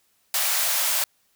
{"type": "high-pass noise", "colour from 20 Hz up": "white", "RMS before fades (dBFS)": -23, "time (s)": [0.34, 1.04], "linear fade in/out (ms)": 2, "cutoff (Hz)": 560, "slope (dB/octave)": 96, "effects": ["white hiss -66 dBFS RMS until 1.35 s"]}